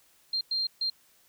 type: tone bursts at uneven times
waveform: sine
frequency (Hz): 4186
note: C8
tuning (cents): 0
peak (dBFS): -26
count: 3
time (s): 0.33-0.41 / 0.51-0.67 / 0.81-0.9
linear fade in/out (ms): 5
effects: white hiss -63 dBFS RMS until 1.28 s